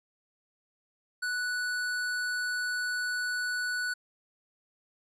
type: tone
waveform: square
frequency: 1480 Hz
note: F#6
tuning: in tune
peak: -30 dBFS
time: 1.22-3.94 s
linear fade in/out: 10 ms
effects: low-pass 10000 Hz 12 dB/octave